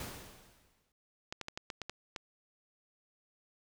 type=noise with exponential decay; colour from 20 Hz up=pink; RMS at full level=-41 dBFS; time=0-0.92 s; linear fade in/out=2 ms; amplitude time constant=200 ms
type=clicks; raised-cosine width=0.2 ms; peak=-22 dBFS; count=8; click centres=1.325 / 1.413 / 1.484 / 1.575 / 1.702 / 1.817 / 1.896 / 2.162 s
effects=none